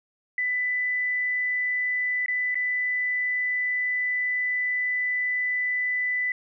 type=tone with dropouts; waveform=sine; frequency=1993 Hz; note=B6; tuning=15 cents sharp; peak=-23 dBFS; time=0.38-6.32 s; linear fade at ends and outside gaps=2 ms; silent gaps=2.261-2.282 / 2.545-2.554 s; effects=none